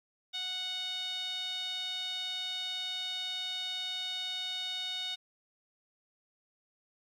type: tone with band-pass filter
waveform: sawtooth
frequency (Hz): 738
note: F#5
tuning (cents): -5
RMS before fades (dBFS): -37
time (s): 0.33-5.16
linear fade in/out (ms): 20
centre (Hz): 3500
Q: 9.4
effects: 12-bit